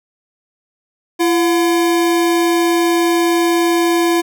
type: tone pair together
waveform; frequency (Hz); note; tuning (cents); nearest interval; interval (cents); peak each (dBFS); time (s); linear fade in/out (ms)
square; 338.8 / 717.9; E4 / F5; +48 / +48; octave + minor second; 1300; -13 / -22; 1.19-4.22; 20
effects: none